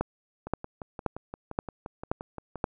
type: two click trains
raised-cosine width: 1 ms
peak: -12 / -23 dBFS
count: 6 / 13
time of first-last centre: 0.01-2.642 / 0.47-2.557 s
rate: 1.9 / 5.75 Hz
effects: none